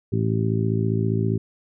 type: harmonic tone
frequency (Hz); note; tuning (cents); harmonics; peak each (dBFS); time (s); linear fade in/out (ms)
55; A1; 0; 2 / 3 / 4 / 5 / 6 / 7; -22 / -26 / -28 / -31 / -33 / -28; 0.12-1.38; 10
effects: none